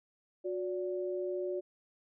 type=tone pair together; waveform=sine; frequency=363.9 / 578 Hz; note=F#4 / D5; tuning=-29 / -28 cents; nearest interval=minor sixth; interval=801 cents; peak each=-34 / -38 dBFS; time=0.44-1.61 s; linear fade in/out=20 ms; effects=none